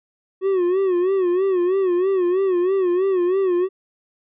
triangle tone with vibrato, 370 Hz, F#4, in tune, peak -14 dBFS, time 0.41-3.69 s, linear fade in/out 50 ms, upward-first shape sine, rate 3.1 Hz, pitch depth 100 cents each way, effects resampled to 8000 Hz

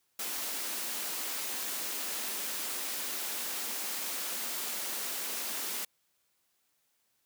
white high-pass noise, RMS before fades -36 dBFS, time 0.19-5.85 s, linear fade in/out 5 ms, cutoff 200 Hz, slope 48 dB/octave, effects white hiss -75 dBFS RMS until 7.25 s + high-pass 60 Hz 12 dB/octave

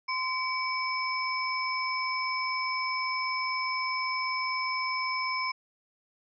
sine tone cluster, 1035 / 2272 / 5260 Hz, C6 / C#7 / E8, -19 / +42 / -5 cents, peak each -31 / -32 / -36 dBFS, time 0.08-5.52 s, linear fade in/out 10 ms, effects none

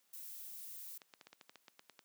violet noise, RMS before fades -49 dBFS, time 0.13-0.98 s, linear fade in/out 5 ms
clicks, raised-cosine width 0.2 ms, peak -36 dBFS, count 12, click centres 1.018 / 1.138 / 1.212 / 1.27 / 1.33 / 1.412 / 1.495 / 1.557 / 1.682 / 1.794 / 1.897 / 1.992 s
effects white hiss -75 dBFS RMS until 2.04 s + high-pass 200 Hz 12 dB/octave

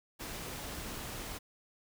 pink noise, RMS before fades -42 dBFS, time 0.19-1.39 s, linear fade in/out 20 ms, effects none

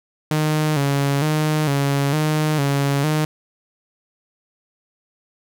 sawtooth tone with vibrato, 146.83 Hz, D3, in tune, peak -13 dBFS, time 0.31-3.25 s, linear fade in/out 2 ms, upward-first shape square, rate 1.1 Hz, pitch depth 80 cents each way, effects none

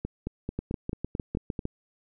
two click trains, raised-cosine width 3 ms, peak -17 / -18 dBFS, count 8 / 8, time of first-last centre 0.59-1.654 / 0.05-1.592 s, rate 6.58 / 4.54 Hz, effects none

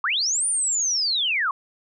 sine linear two-way sweep, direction up then down, 1046.5 to 9397 to 1046.5 Hz, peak -20 dBFS, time 0.04-1.51 s, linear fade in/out 2 ms, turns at 0.47 s, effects none

